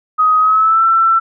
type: tone with pitch glide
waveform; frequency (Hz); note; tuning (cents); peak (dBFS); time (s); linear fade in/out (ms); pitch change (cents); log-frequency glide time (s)
sine; 1257 to 1339.5; D#6 to E6; +17 to +27; -8; 0.18-1.2; 20; +110; 0.39-0.84
effects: none